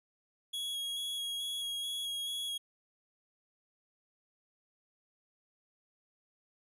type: tone with vibrato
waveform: 45% pulse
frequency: 3322 Hz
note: G#7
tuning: in tune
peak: -35 dBFS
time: 0.53-2.58 s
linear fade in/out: 10 ms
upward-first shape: square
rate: 2.3 Hz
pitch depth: 12 cents each way
effects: resampled to 32000 Hz